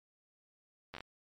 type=slowing click train; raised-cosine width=0.3 ms; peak=-27 dBFS; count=5; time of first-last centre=0.94-1.006 s; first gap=11 ms; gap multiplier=1.28; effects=MP3 64 kbps